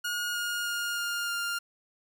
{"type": "tone with pitch steps", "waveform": "sawtooth", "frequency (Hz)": [1437, 1427.9, 1418.9, 1409.9, 1400.9], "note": ["F6", "F6", "F6", "F6", "F6"], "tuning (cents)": [49, 38, 27, 16, 5], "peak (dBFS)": -26, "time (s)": [0.04, 1.59], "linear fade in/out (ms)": 10, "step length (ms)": 310, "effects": []}